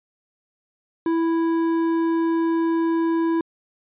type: tone with hard clipping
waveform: triangle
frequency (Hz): 330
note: E4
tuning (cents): +2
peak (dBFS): -20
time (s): 1.06-3.41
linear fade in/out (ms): 2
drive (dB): 12
effects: resampled to 8000 Hz